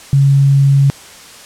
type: tone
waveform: sine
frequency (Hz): 138.6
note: C#3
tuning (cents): 0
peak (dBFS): -6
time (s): 0.13-0.9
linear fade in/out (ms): 0
effects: white hiss -36 dBFS RMS until 1.45 s + low-pass 9000 Hz 12 dB/octave